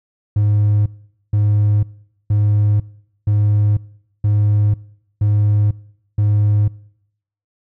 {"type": "tone bursts", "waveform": "triangle", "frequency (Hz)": 104.1, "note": "G#2", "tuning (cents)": 5, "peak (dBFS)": -9, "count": 7, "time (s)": [0.36, 6.68], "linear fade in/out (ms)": 5, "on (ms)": 500, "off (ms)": 470, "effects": ["noise-tail reverb RT60 0.8 s tail -25 dB re dry", "tanh soft clip ceiling -5 dBFS"]}